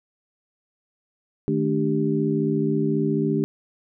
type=tone cluster; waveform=sine; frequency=154.7 / 218.5 / 293.1 / 392 Hz; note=D#3 / A3 / D4 / G4; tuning=-10 / -12 / -3 / 0 cents; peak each=-25 dBFS; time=1.48-3.44 s; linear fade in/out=0 ms; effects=none